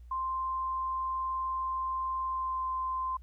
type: tone with pitch glide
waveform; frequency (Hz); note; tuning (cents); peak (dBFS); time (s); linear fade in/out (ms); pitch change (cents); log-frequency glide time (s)
sine; 1046.5 to 1039.3; C6 to C6; 0 to -12; -30; 0.11-3.17; 5; -12; 2.24-2.67
effects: added 60 Hz sine -47 dBFS peak until 3.22 s + pink hiss -75 dBFS RMS until 3.22 s